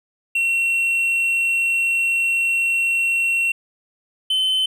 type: tone pair in turn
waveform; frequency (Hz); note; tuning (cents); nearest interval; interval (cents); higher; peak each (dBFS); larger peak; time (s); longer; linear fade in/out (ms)
triangle; 2724 / 3058; F7 / G7; -44 / -44; major second; 200; second; -15; neither; 0.35-3.52 / 4.3-4.66; first; 5
effects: none